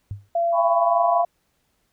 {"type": "tone with exponential decay", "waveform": "sine", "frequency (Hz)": 100.6, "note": "G2", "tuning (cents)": 45, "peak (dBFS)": -24, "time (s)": [0.11, 0.29], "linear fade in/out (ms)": 0, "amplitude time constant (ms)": 39}
{"type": "tone with pitch glide", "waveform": "sine", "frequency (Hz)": [681, 691.3], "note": ["F5", "F5"], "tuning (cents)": [-44, -18], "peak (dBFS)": -18, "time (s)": [0.35, 1.25], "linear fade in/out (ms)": 5, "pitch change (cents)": 26, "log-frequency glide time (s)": [0.65, 1.1]}
{"type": "chord", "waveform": "sine", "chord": "C# half-diminished seventh", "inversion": "first", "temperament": "just", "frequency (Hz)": [665.2, 798.3, 997.9, 1108.7], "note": ["E5", "G5", "B5", "C#6"], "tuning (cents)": [16, 31, 18, 0], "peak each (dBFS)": [-26, -27, -22, -27], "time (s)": [0.52, 1.25], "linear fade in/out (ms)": 50}
{"effects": ["pink hiss -69 dBFS RMS until 1.92 s"]}